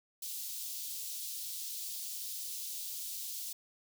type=high-pass noise; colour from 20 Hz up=white; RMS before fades=-41 dBFS; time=0.22-3.53 s; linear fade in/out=5 ms; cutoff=3500 Hz; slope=24 dB/octave; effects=none